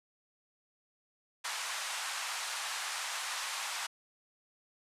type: band-pass noise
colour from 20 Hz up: pink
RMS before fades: -38 dBFS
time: 1.44-3.87 s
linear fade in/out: 10 ms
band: 870 to 9800 Hz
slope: 24 dB/octave
effects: resampled to 32000 Hz